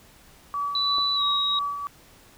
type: tone with tremolo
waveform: sine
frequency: 1145 Hz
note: D6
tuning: 44 cents flat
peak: -24 dBFS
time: 0.54-1.87 s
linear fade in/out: 0 ms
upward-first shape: sine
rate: 3 Hz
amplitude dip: 50%
type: tone with pitch glide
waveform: sine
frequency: 3966 to 3807 Hz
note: B7 to A#7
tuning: +7 to +36 cents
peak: -22 dBFS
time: 0.75-1.59 s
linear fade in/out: 2 ms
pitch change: -71 cents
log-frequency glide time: 1.15-1.23 s
type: clicks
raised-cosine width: 1 ms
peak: -27 dBFS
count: 2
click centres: 0.982 / 0.985 s
effects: pink hiss -53 dBFS RMS until 2.37 s